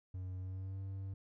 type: tone with pitch glide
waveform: triangle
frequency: 92.5 to 96.65 Hz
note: F#2 to G2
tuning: 0 to -24 cents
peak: -38 dBFS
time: 0.14-1.14 s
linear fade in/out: 5 ms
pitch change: +76 cents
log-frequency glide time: 0.38-0.79 s
effects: none